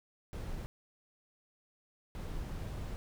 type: noise bursts at uneven times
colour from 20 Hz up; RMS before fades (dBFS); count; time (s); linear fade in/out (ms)
brown; -40; 2; 0.33-0.66 / 2.15-2.96; 0
effects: none